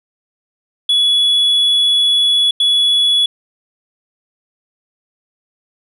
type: tone bursts at uneven times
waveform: sine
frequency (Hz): 3394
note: G#7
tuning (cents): +37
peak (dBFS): -7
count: 2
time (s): 0.89-2.51 / 2.6-3.26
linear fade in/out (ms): 5
effects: tanh soft clip ceiling -9 dBFS